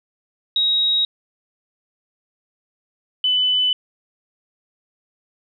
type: tone pair in turn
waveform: sine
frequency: 3800 / 3002 Hz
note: A#7 / F#7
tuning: +33 / +24 cents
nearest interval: major third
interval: 409 cents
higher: first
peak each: -15 / -15 dBFS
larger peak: neither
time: 0.56-1.05 / 3.24-3.73 s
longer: neither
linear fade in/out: 2 ms
effects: none